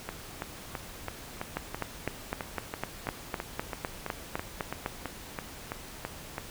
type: two click trains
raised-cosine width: 0.5 ms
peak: -18 / -15 dBFS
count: 20 / 14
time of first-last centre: 0.09-6.381 / 1.57-4.861 s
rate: 3.02 / 3.95 Hz
effects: pink hiss -45 dBFS RMS until 6.5 s